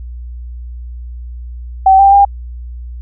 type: tone with pitch steps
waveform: sine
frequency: 768 / 789 / 801 Hz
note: G5 / G5 / G5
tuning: -36 / +11 / +37 cents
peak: -3 dBFS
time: 1.86-2.25 s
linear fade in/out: 5 ms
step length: 130 ms
effects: added 60 Hz sine -24 dBFS peak until 3.01 s